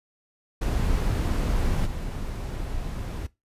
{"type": "noise with level steps", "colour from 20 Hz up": "brown", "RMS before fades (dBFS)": [-24, -31], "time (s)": [0.61, 3.27], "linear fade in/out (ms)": 10, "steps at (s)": 1.85, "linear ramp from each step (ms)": 20, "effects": ["noise-tail reverb RT60 0.2 s tail -19 dB re dry", "resampled to 32000 Hz"]}